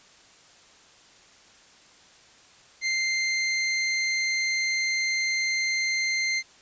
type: tone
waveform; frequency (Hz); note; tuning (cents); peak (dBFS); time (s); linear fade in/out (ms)
sawtooth; 2090; C7; -2; -20; 2.81-6.43; 50
effects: white hiss -54 dBFS RMS until 6.61 s + resampled to 16000 Hz

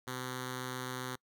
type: tone with notch filter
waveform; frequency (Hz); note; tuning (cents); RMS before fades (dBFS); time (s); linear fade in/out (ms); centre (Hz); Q
5% pulse; 127.5; C3; -44; -40; 0.07-1.16; 10; 660; 1.5
effects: noise-tail reverb RT60 0.1 s tail -25 dB re dry

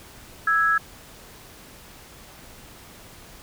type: tone pair together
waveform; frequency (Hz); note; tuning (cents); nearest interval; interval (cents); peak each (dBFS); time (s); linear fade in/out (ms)
sine; 1318.5 / 1661.2; E6 / G#6; 0 / 0; major third; 400; -20; 0.47-0.78; 5
effects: pink hiss -46 dBFS RMS until 3.42 s

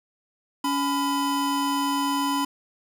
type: tone pair together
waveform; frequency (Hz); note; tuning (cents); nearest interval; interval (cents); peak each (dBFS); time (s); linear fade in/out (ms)
square; 280.8 / 1000; C#4 / B5; +22 / +21; octave + minor seventh; 2199; -26; 0.64-2.45; 5
effects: none

